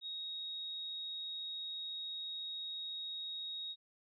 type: tone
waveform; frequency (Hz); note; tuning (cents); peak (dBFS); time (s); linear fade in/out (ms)
sine; 3766; A#7; +17; -40; 0.01-3.76; 50
effects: none